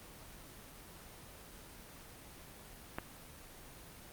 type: click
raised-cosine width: 0.5 ms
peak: -20 dBFS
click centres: 2.985 s
effects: pink hiss -53 dBFS RMS until 4.12 s + Opus 24 kbps